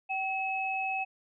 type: tone pair together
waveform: sine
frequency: 766.4 / 2578 Hz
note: G5 / E7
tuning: -39 / -39 cents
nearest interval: octave + major sixth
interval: 2100 cents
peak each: -32 / -32 dBFS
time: 0.09-1.05 s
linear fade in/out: 20 ms
effects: none